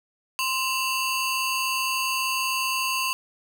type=ring-modulated tone; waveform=sawtooth; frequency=1864.7 Hz; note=A#6; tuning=in tune; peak=-17 dBFS; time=0.39-3.13 s; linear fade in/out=0 ms; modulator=820 Hz; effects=none